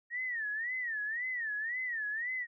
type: tone with vibrato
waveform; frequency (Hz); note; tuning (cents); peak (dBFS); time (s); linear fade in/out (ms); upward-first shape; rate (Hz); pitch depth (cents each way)
sine; 1851; A#6; -13; -33; 0.1-2.47; 50; sine; 1.9; 170
effects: none